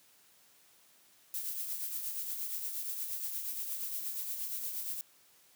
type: noise with tremolo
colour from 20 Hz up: violet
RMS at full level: -36 dBFS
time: 1.34-5.01 s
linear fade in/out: 0 ms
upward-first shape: triangle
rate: 8.5 Hz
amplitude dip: 50%
effects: white hiss -64 dBFS RMS until 5.55 s + high-pass 100 Hz 12 dB/octave